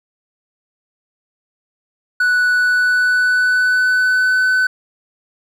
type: tone with pitch glide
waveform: triangle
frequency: 1480 to 1509.4 Hz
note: F#6 to F#6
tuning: 0 to +34 cents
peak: -10 dBFS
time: 2.2-4.67 s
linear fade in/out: 5 ms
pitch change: +34 cents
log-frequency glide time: 2.51-4.46 s
effects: none